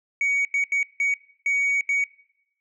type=tone bursts at uneven times; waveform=sine; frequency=2246 Hz; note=C#7; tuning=22 cents sharp; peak=-17 dBFS; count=6; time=0.21-0.45 / 0.54-0.64 / 0.72-0.83 / 1-1.14 / 1.46-1.81 / 1.89-2.04 s; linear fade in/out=2 ms; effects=noise-tail reverb RT60 0.8 s tail -22 dB re dry + tanh soft clip ceiling -18 dBFS